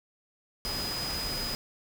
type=tone in noise; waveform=sine; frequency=4978 Hz; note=D#8; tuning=in tune; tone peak=-33 dBFS; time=0.65-1.55 s; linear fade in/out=0 ms; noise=pink; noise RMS=-36 dBFS; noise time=0.65-1.55 s; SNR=0 dB; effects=none